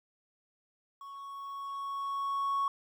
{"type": "tone with level ramp", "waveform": "triangle", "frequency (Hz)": 1108.7, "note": "C#6", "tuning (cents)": 0, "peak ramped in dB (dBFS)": [-42, -24], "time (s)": [1.01, 2.68], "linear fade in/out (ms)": 2, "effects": ["tanh soft clip ceiling -23 dBFS", "11-bit"]}